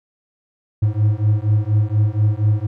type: beating tone pair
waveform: triangle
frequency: 103.83 / 108.03 Hz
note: G#2 / A2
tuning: 0 / -31 cents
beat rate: 4.2 Hz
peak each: -15 dBFS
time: 0.82-2.67 s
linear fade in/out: 10 ms
effects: none